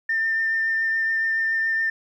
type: tone with vibrato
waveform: sine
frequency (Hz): 1800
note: A6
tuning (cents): +39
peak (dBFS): -19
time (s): 0.09-1.9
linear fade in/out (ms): 5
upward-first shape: sine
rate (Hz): 7.1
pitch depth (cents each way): 9
effects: tanh soft clip ceiling -15 dBFS + 10-bit